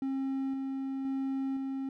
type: tone with tremolo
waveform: triangle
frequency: 268.7 Hz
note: C4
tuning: 46 cents sharp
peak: -28 dBFS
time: 0.02-1.89 s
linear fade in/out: 2 ms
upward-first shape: square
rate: 0.97 Hz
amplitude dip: 25%
effects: none